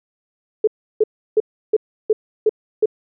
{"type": "tone bursts", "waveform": "sine", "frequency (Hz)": 431.5, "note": "A4", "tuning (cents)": -34, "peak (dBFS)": -10, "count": 7, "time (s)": [0.64, 2.858], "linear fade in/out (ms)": 5, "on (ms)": 34, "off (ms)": 330, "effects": []}